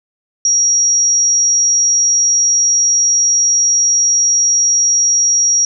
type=tone; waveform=sine; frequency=5680 Hz; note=F8; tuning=28 cents sharp; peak=-9 dBFS; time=0.45-5.65 s; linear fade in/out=2 ms; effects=none